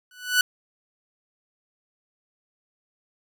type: tone with exponential growth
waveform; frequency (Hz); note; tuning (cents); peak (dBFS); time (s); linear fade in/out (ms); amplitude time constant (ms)
sawtooth; 1485; F#6; +6; -10; 0.11-0.41; 2; 65
effects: none